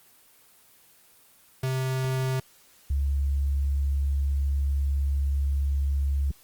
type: tone pair in turn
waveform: square / sine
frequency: 130.81 / 69.7 Hz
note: C3 / C#2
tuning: 0 / +10 cents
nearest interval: major seventh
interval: 1090 cents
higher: first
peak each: -25 / -22 dBFS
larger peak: second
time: 1.63-2.4 / 2.9-6.31 s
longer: second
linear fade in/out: 5 ms
effects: white hiss -57 dBFS RMS until 6.43 s + Opus 24 kbps